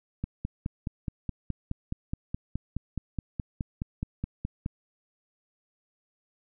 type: click train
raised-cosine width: 5 ms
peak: -18 dBFS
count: 22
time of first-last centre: 0.24-4.661 s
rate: 4.75 Hz
effects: none